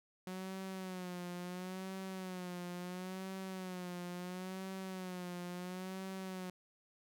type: tone with vibrato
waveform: sawtooth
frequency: 183.6 Hz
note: F#3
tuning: 13 cents flat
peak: -38 dBFS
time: 0.27-6.5 s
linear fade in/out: 2 ms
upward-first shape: sine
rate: 0.73 Hz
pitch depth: 65 cents each way
effects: none